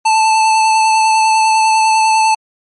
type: tone with vibrato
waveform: square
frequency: 880 Hz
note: A5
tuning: in tune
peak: -9 dBFS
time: 0.05-2.35 s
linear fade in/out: 10 ms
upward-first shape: sine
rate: 10 Hz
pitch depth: 13 cents each way
effects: MP3 48 kbps